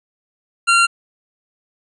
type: tone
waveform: 25% pulse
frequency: 1380 Hz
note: F6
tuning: 21 cents flat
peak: -7 dBFS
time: 0.67-0.87 s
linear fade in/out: 20 ms
effects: resampled to 24000 Hz